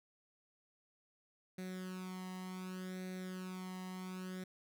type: tone with flanger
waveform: sawtooth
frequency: 185 Hz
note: F#3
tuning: in tune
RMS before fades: -45 dBFS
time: 1.58-4.44 s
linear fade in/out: 5 ms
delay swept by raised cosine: 0.49 to 1.01 ms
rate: 0.67 Hz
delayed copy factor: +0.75
effects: none